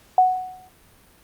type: tone with exponential decay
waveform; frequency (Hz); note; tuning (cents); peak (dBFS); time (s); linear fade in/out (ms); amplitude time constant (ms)
sine; 740; F#5; 0; -9; 0.18-0.69; 2; 110
effects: pink hiss -54 dBFS RMS until 1.23 s + Opus 48 kbps